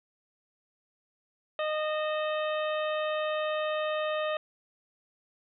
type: harmonic tone with a mistuned harmonic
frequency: 615 Hz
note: D#5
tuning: 20 cents flat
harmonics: 1 / 2 / 3 / 4 / 5 / 6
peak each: -29 / -35 / -39 / -41 / -43 / -45 dBFS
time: 1.59-4.37 s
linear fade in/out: 2 ms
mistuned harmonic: 4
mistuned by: +90 cents
effects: none